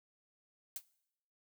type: noise with exponential decay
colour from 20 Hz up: blue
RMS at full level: -36 dBFS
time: 0.76-0.83 s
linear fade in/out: 2 ms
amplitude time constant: 15 ms
effects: noise-tail reverb RT60 0.8 s tail -21 dB re dry